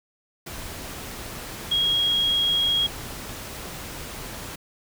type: tone in noise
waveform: sine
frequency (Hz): 3286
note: G#7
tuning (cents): -19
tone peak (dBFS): -19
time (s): 1.71-2.87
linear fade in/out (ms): 10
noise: pink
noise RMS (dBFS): -36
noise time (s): 0.46-4.56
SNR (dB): +14
effects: none